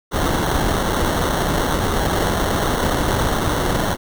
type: noise with sample-and-hold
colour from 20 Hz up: pink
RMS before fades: -19 dBFS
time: 0.11-3.97 s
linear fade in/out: 50 ms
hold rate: 2450 Hz
effects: none